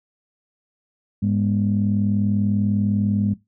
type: tone cluster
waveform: sine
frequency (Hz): 103.1 / 203.6 / 243.7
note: G#2 / G#3 / B3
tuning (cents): -12 / -34 / -23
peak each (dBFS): -22 / -19 / -27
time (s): 1.22-3.34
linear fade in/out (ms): 10
effects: noise-tail reverb RT60 0.2 s tail -18 dB re dry + tanh soft clip ceiling -9 dBFS